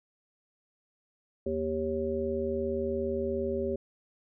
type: harmonic tone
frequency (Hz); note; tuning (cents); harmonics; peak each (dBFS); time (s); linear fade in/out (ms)
78.6; D#2; +18; 1 / 3 / 5 / 7; -39 / -35 / -31 / -34; 1.46-3.76; 5
effects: none